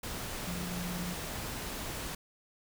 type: tone in noise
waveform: sine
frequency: 177.4 Hz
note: F3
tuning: 27 cents sharp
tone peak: -37 dBFS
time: 0.47-1.14 s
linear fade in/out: 5 ms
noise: pink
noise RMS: -39 dBFS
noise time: 0.03-2.15 s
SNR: -1 dB
effects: none